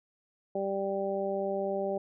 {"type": "harmonic tone", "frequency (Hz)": 196, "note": "G3", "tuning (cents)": 0, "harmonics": [1, 2, 3, 4], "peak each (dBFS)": [-38, -33, -32, -38], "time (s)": [0.55, 1.98], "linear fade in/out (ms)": 5, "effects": []}